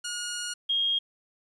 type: tone pair in turn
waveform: 10% pulse / sine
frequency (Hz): 1437 / 3249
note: F6 / G#7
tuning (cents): +49 / -39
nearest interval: octave + major second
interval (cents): 1412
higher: second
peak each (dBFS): -23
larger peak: neither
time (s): 0.04-0.54 / 0.69-0.99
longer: first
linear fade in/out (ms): 10
effects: resampled to 24000 Hz + 10-bit